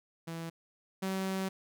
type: tone pair in turn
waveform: sawtooth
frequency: 165.3 / 190.72 Hz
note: E3 / G3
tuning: +5 / -47 cents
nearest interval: major second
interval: 248 cents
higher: second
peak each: -34 / -28 dBFS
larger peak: second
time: 0.27-0.5 / 1.02-1.49 s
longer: second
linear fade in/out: 10 ms
effects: none